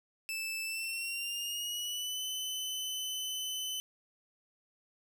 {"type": "tone with pitch glide", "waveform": "sawtooth", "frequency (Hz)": [2637, 3029], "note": ["E7", "F#7"], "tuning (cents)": [0, 40], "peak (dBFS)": -32, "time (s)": [0.29, 3.8], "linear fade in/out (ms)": 0, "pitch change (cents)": 240, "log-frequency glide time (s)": [0.63, 2.23], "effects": ["12-bit"]}